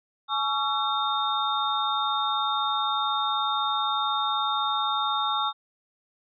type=tone cluster; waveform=sine; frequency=848 / 1126 / 1349 / 3660 Hz; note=G#5 / C#6 / E6 / A#7; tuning=+36 / +27 / +40 / -32 cents; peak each=-29 dBFS; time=0.28-5.53 s; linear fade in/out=50 ms; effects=none